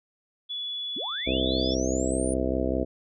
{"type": "tone with pitch glide", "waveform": "sine", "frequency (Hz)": [3418, 3458], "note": ["G#7", "A7"], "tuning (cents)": [49, -31], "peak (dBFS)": -30, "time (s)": [0.49, 1.75], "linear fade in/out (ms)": 20, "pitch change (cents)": 20, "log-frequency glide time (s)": [0.98, 1.12]}
{"type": "linear sweep", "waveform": "sine", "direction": "up", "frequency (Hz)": [188.7, 9580], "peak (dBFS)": -34, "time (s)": [0.96, 2.34], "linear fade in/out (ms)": 5}
{"type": "harmonic tone", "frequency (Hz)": 65, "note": "C2", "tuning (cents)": -11, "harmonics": [1, 2, 3, 4, 5, 6, 7, 8, 9, 10], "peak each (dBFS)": [-31, -38, -36, -30, -31, -34, -34, -32, -42, -33], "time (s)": [1.26, 2.85], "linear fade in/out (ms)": 20}
{"effects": []}